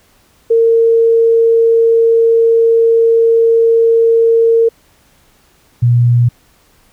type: tone pair in turn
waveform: sine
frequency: 457.6 / 120.47 Hz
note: A#4 / B2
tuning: -32 / -43 cents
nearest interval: octave + major seventh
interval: 2311 cents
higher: first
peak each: -6 dBFS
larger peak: neither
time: 0.5-4.69 / 5.82-6.29 s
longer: first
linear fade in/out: 10 ms
effects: pink hiss -51 dBFS RMS until 6.92 s